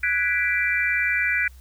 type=chord; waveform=sine; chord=G# half-diminished seventh; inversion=third; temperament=equal; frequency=1480 / 1661.2 / 1975.5 / 2349 Hz; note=F#6 / G#6 / B6 / D7; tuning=0 / 0 / 0 / 0 cents; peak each=-26 / -28 / -24 / -24 dBFS; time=0.03-1.48 s; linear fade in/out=5 ms; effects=added 64 Hz sine -43 dBFS peak until 1.6 s + white hiss -57 dBFS RMS until 1.6 s